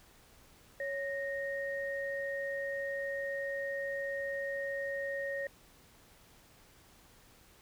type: tone pair together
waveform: sine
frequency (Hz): 554.4 / 1858.9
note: C#5 / A#6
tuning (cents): 0 / -5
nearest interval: octave + major sixth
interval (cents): 2095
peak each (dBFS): -36 / -38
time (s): 0.8-5.47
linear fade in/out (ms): 2
effects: pink hiss -61 dBFS RMS until 7.61 s